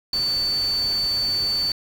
sine tone in noise, 4500 Hz, C#8, 25 cents sharp, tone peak -20 dBFS, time 0.13-1.72 s, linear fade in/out 2 ms, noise pink, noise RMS -36 dBFS, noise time 0.13-1.72 s, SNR +13 dB, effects none

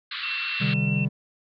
white band-pass noise, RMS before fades -33 dBFS, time 0.11-0.74 s, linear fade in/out 5 ms, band 1100 to 4400 Hz, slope 96 dB/octave
sine tone, 2698 Hz, E7, 40 cents sharp, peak -28 dBFS, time 0.23-1.05 s, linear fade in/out 2 ms
triangle chord, C minor, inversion none, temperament equal with one note detuned, 130.81 / 152.19 / 196 Hz, C3 / Eb3 / G3, 0 / -38 / 0 cents, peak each -24 dBFS, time 0.6-1.09 s, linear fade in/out 20 ms
effects none

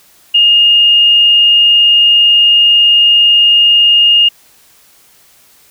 sine tone, 2839 Hz, F7, 28 cents sharp, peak -4 dBFS, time 0.34-4.29 s, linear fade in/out 10 ms, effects white hiss -46 dBFS RMS until 5.7 s

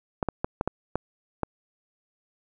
clicks, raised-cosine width 1 ms, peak -11 dBFS, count 7, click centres 0.228 / 0.287 / 0.445 / 0.611 / 0.676 / 0.956 / 1.433 s, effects none

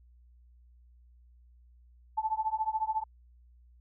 sine tone with tremolo, 874 Hz, A5, 12 cents flat, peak -24 dBFS, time 2.17-3.04 s, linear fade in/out 10 ms, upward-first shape triangle, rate 14 Hz, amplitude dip 100%, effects added 60 Hz sine -56 dBFS peak until 3.8 s

